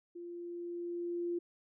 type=tone with level ramp; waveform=sine; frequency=346.5 Hz; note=F4; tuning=14 cents flat; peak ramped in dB=-43 to -32 dBFS; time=0.15-1.39 s; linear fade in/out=10 ms; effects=none